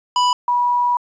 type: tone pair in turn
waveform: square / sine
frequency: 987.8 / 973.1 Hz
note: B5 / B5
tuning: 0 / -26 cents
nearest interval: unison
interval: 26 cents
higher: first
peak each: -14 dBFS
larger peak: neither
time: 0.16-0.33 / 0.48-0.97 s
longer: second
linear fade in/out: 2 ms
effects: resampled to 16000 Hz + 9-bit